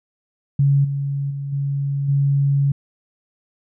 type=tone with level steps; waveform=sine; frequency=140 Hz; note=C#3; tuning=18 cents sharp; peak=-12 / -20 / -24 / -19 / -14 dBFS; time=0.59-2.72 s; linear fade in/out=5 ms; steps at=0.84 / 1.3 / 1.52 / 2.08 s; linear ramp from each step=10 ms; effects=none